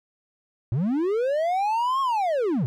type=linear two-way sweep; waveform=triangle; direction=up then down; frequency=103.83 to 1100 to 103.83 Hz; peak=-19 dBFS; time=0.72-2.66 s; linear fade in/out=0 ms; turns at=2.01 s; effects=none